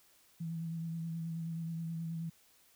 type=tone with vibrato; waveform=sine; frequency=164.81 Hz; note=E3; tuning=in tune; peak=-36 dBFS; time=0.4-2.3 s; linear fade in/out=10 ms; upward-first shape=sine; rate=9.4 Hz; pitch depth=26 cents each way; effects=white hiss -66 dBFS RMS until 2.75 s

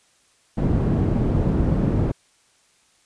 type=low-pass noise; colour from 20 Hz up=white; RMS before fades=-20 dBFS; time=0.57-2.12 s; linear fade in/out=10 ms; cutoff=220 Hz; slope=12 dB/octave; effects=white hiss -60 dBFS RMS until 3.05 s + resampled to 22050 Hz

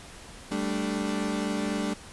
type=chord; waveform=35% pulse; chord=G suspended second; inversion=none; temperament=equal; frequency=196 / 220 / 293.7 Hz; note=G3 / A3 / D4; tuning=0 / 0 / 0 cents; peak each=-30 dBFS; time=0.51-1.94 s; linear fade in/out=10 ms; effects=pink hiss -46 dBFS RMS until 2.12 s + resampled to 24000 Hz

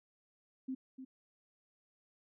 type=tone with echo; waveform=sine; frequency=261.6 Hz; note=C4; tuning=in tune; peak=-36 dBFS; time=0.68-0.75 s; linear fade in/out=10 ms; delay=300 ms; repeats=1; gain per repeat=-9 dB; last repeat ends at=1.05 s; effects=none

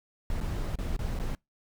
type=noise with dropouts; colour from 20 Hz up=brown; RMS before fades=-31 dBFS; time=0.3-1.35 s; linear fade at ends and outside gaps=1 ms; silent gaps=0.404-0.41 / 0.756-0.787 / 0.965-0.991 / 1.19-1.198 s; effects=noise-tail reverb RT60 0.2 s tail -26 dB re dry

